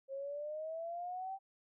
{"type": "exponential sweep", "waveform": "sine", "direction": "up", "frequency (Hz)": [535, 784], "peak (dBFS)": -39, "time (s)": [0.08, 1.39], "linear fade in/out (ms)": 50, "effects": []}